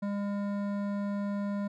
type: tone with hard clipping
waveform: triangle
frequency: 202.2 Hz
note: G#3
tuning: 46 cents flat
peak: -32 dBFS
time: 0.02-1.68 s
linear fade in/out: 10 ms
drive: 17 dB
effects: none